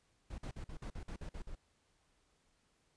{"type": "noise bursts", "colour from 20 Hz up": "brown", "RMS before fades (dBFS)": -44, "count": 10, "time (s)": [0.3, 1.552], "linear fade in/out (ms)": 5, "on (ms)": 82, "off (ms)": 48, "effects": ["pink hiss -75 dBFS RMS until 2.96 s", "resampled to 22050 Hz"]}